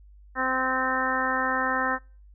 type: harmonic tone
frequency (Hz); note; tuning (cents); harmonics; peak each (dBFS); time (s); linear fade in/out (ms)
259.5; C4; -14; 1 / 2 / 3 / 4 / 5 / 6 / 7; -33 / -33 / -32 / -30 / -30 / -31 / -29; 0.35-1.99; 50
effects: noise-tail reverb RT60 0.4 s tail -26 dB re dry + added 50 Hz sine -48 dBFS peak until 2.34 s